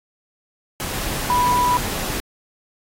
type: tone in noise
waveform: sine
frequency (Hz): 985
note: B5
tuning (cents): -5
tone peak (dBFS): -15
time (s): 1.3-1.77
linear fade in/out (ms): 0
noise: pink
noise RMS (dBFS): -26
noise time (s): 0.8-2.2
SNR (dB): +8
effects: AAC 48 kbps